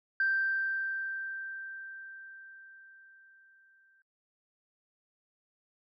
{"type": "tone with exponential decay", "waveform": "sine", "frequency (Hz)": 1568, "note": "G6", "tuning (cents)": 0, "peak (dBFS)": -24, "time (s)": [0.2, 4.02], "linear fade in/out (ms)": 2, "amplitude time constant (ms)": 830, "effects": ["noise-tail reverb RT60 0.1 s tail -22 dB re dry", "tanh soft clip ceiling -20 dBFS"]}